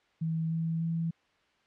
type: tone with pitch steps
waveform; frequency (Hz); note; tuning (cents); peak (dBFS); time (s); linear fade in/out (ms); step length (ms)
sine; 161.9 / 163.59 / 165.3; E3 / E3 / E3; -31 / -13 / +5; -28; 0.21-1.11; 10; 300
effects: white hiss -68 dBFS RMS until 1.66 s + low-pass 3000 Hz 12 dB/octave